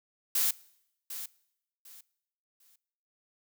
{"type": "noise with echo", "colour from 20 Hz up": "blue", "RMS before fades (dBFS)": -27, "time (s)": [0.35, 0.51], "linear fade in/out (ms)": 5, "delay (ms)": 750, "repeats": 3, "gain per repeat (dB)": -12, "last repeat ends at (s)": 2.76, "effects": ["noise-tail reverb RT60 0.8 s tail -22 dB re dry"]}